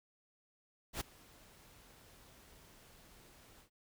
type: noise with ADSR envelope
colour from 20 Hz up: pink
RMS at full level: -37 dBFS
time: 0.93-3.7 s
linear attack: 77 ms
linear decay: 10 ms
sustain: -24 dB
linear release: 100 ms
effects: none